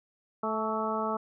harmonic tone with a mistuned harmonic, 218.3 Hz, A3, 13 cents flat, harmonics 1 / 2 / 3 / 4 / 5 / 6, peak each -35 / -35 / -35 / -35 / -35 / -35 dBFS, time 0.43-1.17 s, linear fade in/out 5 ms, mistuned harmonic 5, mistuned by +42 cents, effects none

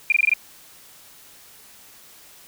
sine tone bursts, 2400 Hz, D7, 37 cents sharp, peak -13 dBFS, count 6, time 0.1-0.337 s, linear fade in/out 2 ms, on 22 ms, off 21 ms, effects white hiss -48 dBFS RMS until 2.47 s

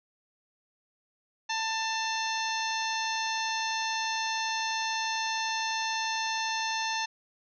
harmonic tone with a mistuned harmonic, 891 Hz, A5, 22 cents sharp, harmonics 1 / 2 / 3 / 4 / 5 / 6 / 7, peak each -32 / -35 / -37 / -38 / -39 / -40 / -40 dBFS, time 1.49-7.06 s, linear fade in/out 10 ms, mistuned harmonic 5, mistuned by -83 cents, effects none

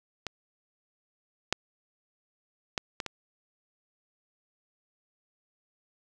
clicks, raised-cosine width 0.2 ms, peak -16 / -7 / -11 / -15 / -17 dBFS, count 5, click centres 0.267 / 1.526 / 2.778 / 3.002 / 3.063 s, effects none

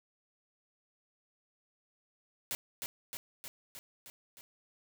white noise with echo, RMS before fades -36 dBFS, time 2.51-2.55 s, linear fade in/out 0 ms, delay 310 ms, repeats 6, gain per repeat -3 dB, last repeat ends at 4.41 s, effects none

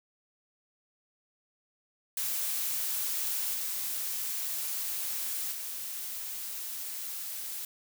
blue noise with level steps, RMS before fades -32 / -34 / -38 dBFS, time 2.17-7.65 s, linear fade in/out 2 ms, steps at 3.53 / 5.51 s, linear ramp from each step 20 ms, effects none

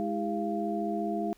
sine tone cluster, 209.7 / 326.6 / 401.3 / 690 Hz, G#3 / E4 / G4 / F5, +17 / -16 / +41 / -21 cents, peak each -33 / -34 / -36 / -33 dBFS, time 0-1.33 s, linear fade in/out 0 ms, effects pink hiss -63 dBFS RMS until 1.37 s

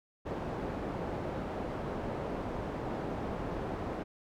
white low-pass noise, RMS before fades -37 dBFS, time 0.25-4.04 s, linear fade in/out 20 ms, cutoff 600 Hz, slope 12 dB/octave, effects none

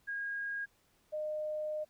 sine tone pair in turn, 1632 / 611.3 Hz, G#6 / D#5, -31 / -31 cents, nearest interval octave + perfect fourth, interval 1700 cents, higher first, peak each -35 / -34 dBFS, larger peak second, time 0.07-0.66 / 1.12-1.85 s, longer second, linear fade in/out 20 ms, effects pink hiss -71 dBFS RMS until 1.89 s

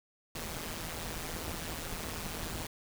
pink noise with amplitude modulation, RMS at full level -36 dBFS, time 0.35-2.67 s, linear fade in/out 5 ms, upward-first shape sine, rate 162 Hz, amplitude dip 75%, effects none

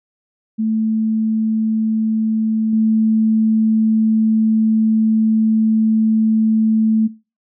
sine tone with level steps, 220 Hz, A3, in tune, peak -15 / -12 dBFS, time 0.58-7.08 s, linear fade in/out 20 ms, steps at 2.73 s, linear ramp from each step 2 ms, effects noise-tail reverb RT60 0.3 s tail -19 dB re dry

